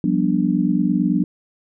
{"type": "chord", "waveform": "sine", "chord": "G dominant seventh", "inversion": "third", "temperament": "just", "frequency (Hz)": [176.4, 196, 245, 294], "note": ["F3", "G3", "B3", "D4"], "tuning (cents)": [18, 0, -14, 2], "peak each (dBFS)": -21, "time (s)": [0.04, 1.24], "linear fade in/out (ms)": 2, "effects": []}